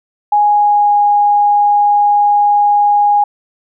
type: tone with pitch glide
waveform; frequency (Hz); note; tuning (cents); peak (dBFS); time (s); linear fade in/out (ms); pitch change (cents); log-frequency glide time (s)
sine; 830 to 823.3; G#5 to G#5; -1 to -15; -7; 0.32-3.24; 5; -14; 0.44-0.96
effects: none